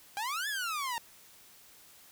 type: exponential two-way sweep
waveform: sawtooth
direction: up then down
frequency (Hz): 784 to 1760 to 907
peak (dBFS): -29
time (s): 0.17-0.98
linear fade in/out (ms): 0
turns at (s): 0.48
effects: white hiss -57 dBFS RMS until 2.11 s

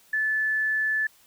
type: tone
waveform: sine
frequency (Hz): 1740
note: A6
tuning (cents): -20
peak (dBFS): -22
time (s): 0.13-1.07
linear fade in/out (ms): 5
effects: white hiss -58 dBFS RMS until 1.26 s

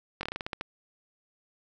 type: slowing click train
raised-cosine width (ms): 0.3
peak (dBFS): -17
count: 10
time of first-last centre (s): 0.21-0.611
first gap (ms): 21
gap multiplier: 1.18
effects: none

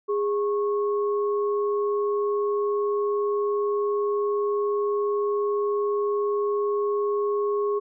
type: tone pair together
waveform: sine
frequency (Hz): 411.3 / 1097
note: G#4 / C#6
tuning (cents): -17 / -18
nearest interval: octave + perfect fourth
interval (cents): 1699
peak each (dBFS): -22 / -31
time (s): 0.08-7.8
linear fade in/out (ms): 20
effects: none

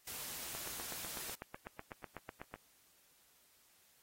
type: noise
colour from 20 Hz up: white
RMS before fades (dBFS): -45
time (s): 0.07-1.35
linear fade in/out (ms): 5
type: click train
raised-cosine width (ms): 0.5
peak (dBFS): -30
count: 17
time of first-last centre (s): 0.55-2.54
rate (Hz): 8.04
effects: white hiss -69 dBFS RMS until 4.02 s + AAC 48 kbps

